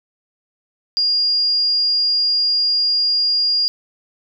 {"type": "tone", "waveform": "sine", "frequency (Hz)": 4830, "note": "D8", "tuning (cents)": 48, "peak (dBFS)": -14, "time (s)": [0.97, 3.68], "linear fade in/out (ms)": 0, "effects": []}